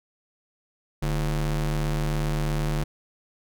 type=ring-modulated tone; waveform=square; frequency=92.5 Hz; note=F#2; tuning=in tune; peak=-21 dBFS; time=1.02-2.84 s; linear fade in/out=10 ms; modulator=53.9 Hz; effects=none